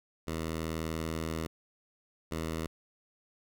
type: tone pair in turn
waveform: 10% pulse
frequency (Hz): 80.6 / 80.6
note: E2 / E2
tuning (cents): -38 / -38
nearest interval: unison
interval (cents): 0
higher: neither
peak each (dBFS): -25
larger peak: neither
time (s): 0.27-1.47 / 2.31-2.67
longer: first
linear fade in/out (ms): 10
effects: none